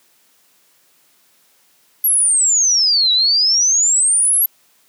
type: exponential two-way sweep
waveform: sine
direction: down then up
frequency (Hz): 11730 to 3861 to 11730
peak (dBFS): -11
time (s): 2.04-4.46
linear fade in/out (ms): 5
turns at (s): 3.12
effects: white hiss -56 dBFS RMS until 4.88 s + high-pass 150 Hz 12 dB/octave